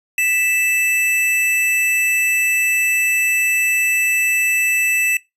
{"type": "tone pair together", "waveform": "square", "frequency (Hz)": [1978.2, 2637], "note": ["B6", "E7"], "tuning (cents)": [2, 0], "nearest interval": "perfect fourth", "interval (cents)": 498, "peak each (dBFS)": [-24, -16], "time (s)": [0.18, 5.17], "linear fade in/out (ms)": 2, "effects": ["noise-tail reverb RT60 0.2 s tail -21 dB re dry", "resampled to 32000 Hz"]}